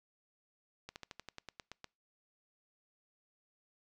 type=slowing click train; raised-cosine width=0.2 ms; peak=-28 dBFS; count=11; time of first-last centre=0.89-1.843 s; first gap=69 ms; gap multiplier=1.07; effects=noise-tail reverb RT60 0.3 s tail -26 dB re dry